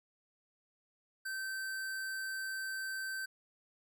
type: tone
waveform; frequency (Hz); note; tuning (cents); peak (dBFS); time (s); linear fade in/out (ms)
square; 1549; G6; -21; -38; 1.25-3.26; 10
effects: none